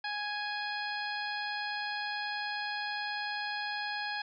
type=harmonic tone with a mistuned harmonic; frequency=830.6 Hz; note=G#5; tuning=in tune; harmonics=1 / 2 / 3 / 4 / 5 / 6; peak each=-38 / -37 / -43 / -45 / -43 / -45 dBFS; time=0.04-4.22 s; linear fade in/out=5 ms; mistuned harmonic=5; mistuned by=+21 cents; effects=none